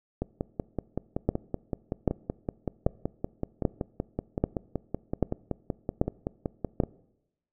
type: two click trains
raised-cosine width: 2 ms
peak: -9 / -15 dBFS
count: 8 / 36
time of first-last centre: 1.29-6.802 / 0.22-6.836 s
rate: 1.27 / 5.29 Hz
effects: noise-tail reverb RT60 0.9 s tail -22 dB re dry